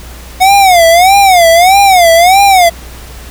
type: tone with vibrato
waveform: square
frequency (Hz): 728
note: F#5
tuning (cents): -28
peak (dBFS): -3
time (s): 0.4-2.7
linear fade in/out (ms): 20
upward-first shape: sine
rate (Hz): 1.6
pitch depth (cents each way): 170
effects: added 60 Hz sine -28 dBFS peak until 3.3 s + pink hiss -32 dBFS RMS until 3.3 s